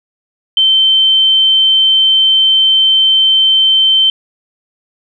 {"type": "tone", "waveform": "sine", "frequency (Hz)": 3100, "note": "G7", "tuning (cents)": -20, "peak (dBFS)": -6, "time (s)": [0.57, 4.1], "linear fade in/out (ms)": 2, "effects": []}